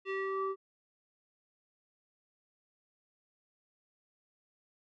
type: tone with low-pass filter sweep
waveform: square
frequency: 387 Hz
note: G4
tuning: 22 cents flat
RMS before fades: -35 dBFS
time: 0.05-0.56 s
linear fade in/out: 50 ms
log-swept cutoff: 2700 to 880 Hz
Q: 3.3
effects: none